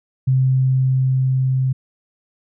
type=tone with level ramp; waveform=sine; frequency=130.81 Hz; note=C3; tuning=in tune; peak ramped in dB=-12 to -15 dBFS; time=0.27-1.73 s; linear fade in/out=10 ms; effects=none